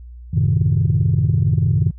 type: chord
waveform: sine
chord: F# diminished seventh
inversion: none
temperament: equal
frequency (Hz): 92.5 / 110 / 130.81 / 155.56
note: F#2 / A2 / C3 / Eb3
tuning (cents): 0 / 0 / 0 / 0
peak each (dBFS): -18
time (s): 0.33-1.91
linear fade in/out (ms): 10
effects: tanh soft clip ceiling -7 dBFS + added 60 Hz sine -34 dBFS peak until 1.98 s